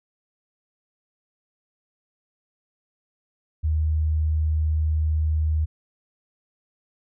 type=tone; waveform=sine; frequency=77.78 Hz; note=D#2; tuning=in tune; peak=-19 dBFS; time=3.63-5.66 s; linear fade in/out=20 ms; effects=none